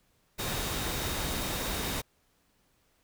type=tone in noise; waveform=sine; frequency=3729 Hz; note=A#7; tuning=in tune; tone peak=-43 dBFS; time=0.38-2.02 s; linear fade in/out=20 ms; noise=pink; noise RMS=-33 dBFS; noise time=0.38-2.02 s; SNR=-13 dB; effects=pink hiss -70 dBFS RMS until 3.03 s